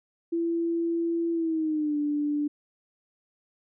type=tone with pitch glide; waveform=sine; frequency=335.8 to 294 Hz; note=E4 to D4; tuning=+32 to +2 cents; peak=-24 dBFS; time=0.32-2.48 s; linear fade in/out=10 ms; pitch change=-230 cents; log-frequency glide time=1.32-1.97 s; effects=none